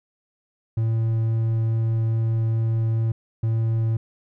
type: tone pair in turn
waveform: triangle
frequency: 112.8 / 112.8 Hz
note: A2 / A2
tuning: +44 / +44 cents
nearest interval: unison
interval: 0 cents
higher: neither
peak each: -17 dBFS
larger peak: neither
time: 0.77-3.12 / 3.43-3.97 s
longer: first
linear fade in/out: 5 ms
effects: none